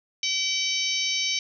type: harmonic tone with a mistuned harmonic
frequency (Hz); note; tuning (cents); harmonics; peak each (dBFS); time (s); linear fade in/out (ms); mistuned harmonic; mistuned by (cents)
765; G5; -42; 3 / 4 / 5 / 6 / 7 / 8; -30 / -30 / -31 / -33 / -30 / -31; 0.23-1.39; 2; 7; +36
effects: none